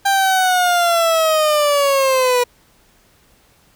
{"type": "linear sweep", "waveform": "30% pulse", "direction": "down", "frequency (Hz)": [794, 485.1], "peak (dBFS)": -10, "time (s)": [0.05, 2.44], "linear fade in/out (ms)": 10, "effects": ["pink hiss -54 dBFS RMS until 3.75 s"]}